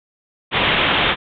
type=low-pass noise; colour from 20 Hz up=white; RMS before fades=-17 dBFS; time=0.51-1.16 s; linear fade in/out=50 ms; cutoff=3600 Hz; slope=96 dB/octave; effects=none